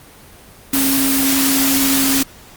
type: tone in noise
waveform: sine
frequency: 271.4 Hz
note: C#4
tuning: 36 cents flat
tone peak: -16 dBFS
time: 0.73-2.23 s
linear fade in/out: 5 ms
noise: white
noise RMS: -17 dBFS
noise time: 0.73-2.23 s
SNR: -2 dB
effects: pink hiss -42 dBFS RMS until 2.56 s + Opus 24 kbps